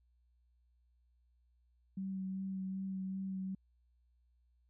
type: tone with vibrato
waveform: sine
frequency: 190.7 Hz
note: G3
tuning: 47 cents flat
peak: -37 dBFS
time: 1.97-3.55 s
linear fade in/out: 5 ms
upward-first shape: sine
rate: 2.6 Hz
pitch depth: 15 cents each way
effects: added 60 Hz sine -69 dBFS peak until 4.69 s